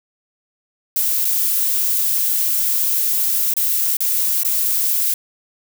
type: noise with dropouts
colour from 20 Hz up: violet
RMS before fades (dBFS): -18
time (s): 0.96-5.14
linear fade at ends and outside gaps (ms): 2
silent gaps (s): 1.247-1.251 / 3.538-3.567 / 3.969-4.005 / 4.433-4.448
effects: none